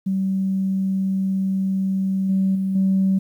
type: tone with level steps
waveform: sine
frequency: 191.6 Hz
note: G3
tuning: 39 cents flat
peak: -18 / -15 / -19 / -14 dBFS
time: 0.06-3.19 s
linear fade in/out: 10 ms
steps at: 2.29 / 2.55 / 2.75 s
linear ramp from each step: 5 ms
effects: tanh soft clip ceiling -11 dBFS + 9-bit